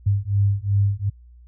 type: beating tone pair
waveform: sine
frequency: 99.1 / 101.8 Hz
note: G2 / G#2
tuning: +19 / -34 cents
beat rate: 2.7 Hz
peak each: -20 dBFS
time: 0.06-1.1 s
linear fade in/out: 10 ms
effects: added 60 Hz sine -44 dBFS peak until 1.47 s